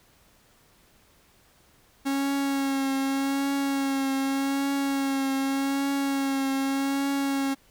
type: tone with vibrato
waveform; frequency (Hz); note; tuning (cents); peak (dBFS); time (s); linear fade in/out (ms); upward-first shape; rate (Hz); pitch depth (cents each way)
45% pulse; 273.8; C#4; -21; -24; 2.05-7.55; 20; triangle; 0.84; 28
effects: pink hiss -60 dBFS RMS until 7.7 s